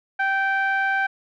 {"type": "tone with low-pass filter", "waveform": "sawtooth", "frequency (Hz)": 779, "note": "G5", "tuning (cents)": -11, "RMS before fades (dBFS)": -22, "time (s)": [0.19, 1.07], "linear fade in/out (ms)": 10, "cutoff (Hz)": 1800, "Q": 6.2, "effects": []}